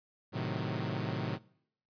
sawtooth chord, A diminished seventh, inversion none, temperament equal, 110 / 130.81 / 155.56 / 185 Hz, A2 / C3 / Eb3 / Gb3, 0 / 0 / 0 / 0 cents, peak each -34 / -34 / -35 / -36 dBFS, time 0.32-1.39 s, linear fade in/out 50 ms, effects noise-tail reverb RT60 0.7 s tail -23 dB re dry + resampled to 11025 Hz

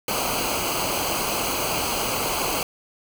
pink noise with comb filter, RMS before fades -25 dBFS, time 0.08-2.63 s, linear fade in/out 2 ms, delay 0.55 ms, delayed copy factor -0.75, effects none

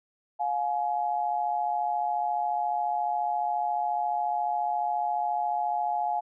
sine tone pair together, 709.7 / 844 Hz, F5 / G#5, +28 / +28 cents, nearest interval minor third, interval 300 cents, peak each -28 dBFS, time 0.39-6.21 s, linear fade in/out 20 ms, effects none

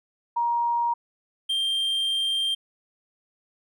sine / triangle tone pair in turn, 944 / 3175 Hz, A#5 / G7, +22 / +21 cents, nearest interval octave + major sixth, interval 2099 cents, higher second, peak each -21 dBFS, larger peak neither, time 0.36-0.94 / 1.49-2.55 s, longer second, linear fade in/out 10 ms, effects none

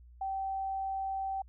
sine tone, 774 Hz, G5, 22 cents flat, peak -32 dBFS, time 0.21-1.42 s, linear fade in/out 5 ms, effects added 60 Hz sine -52 dBFS peak until 1.48 s

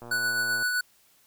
click train, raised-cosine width 1 ms, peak -29 dBFS, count 73, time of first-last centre 0.02-0.625 s, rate 119 Hz
square tone with tremolo, 1480 Hz, F#6, in tune, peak -24 dBFS, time 0.11-0.81 s, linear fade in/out 5 ms, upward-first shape sine, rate 7.8 Hz, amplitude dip 30%
effects white hiss -62 dBFS RMS until 1.26 s

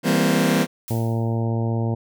sawtooth chord, C dominant seventh, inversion first, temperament just, 163.52 / 196.22 / 235.5 / 261.6 Hz, E3 / G3 / Bb3 / C4, -14 / +2 / +18 / 0 cents, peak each -18 dBFS, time 0.03-0.67 s, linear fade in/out 50 ms
blue noise with exponential decay, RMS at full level -34 dBFS, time 0.88-1.44 s, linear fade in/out 0 ms, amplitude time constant 120 ms
harmonic tone, 114.6 Hz, A#2, 29 cents flat, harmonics 1 / 2 / 3 / 4 / 5 / 6 / 7 / 8, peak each -21 / -27 / -31 / -33 / -35 / -37 / -38 / -39 dBFS, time 0.9-1.95 s, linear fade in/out 10 ms
effects none

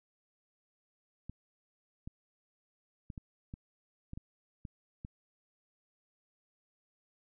clicks, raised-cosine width 5 ms, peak -30 dBFS, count 9, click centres 1.296 / 2.075 / 3.102 / 3.178 / 3.539 / 4.134 / 4.175 / 4.652 / 5.049 s, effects none

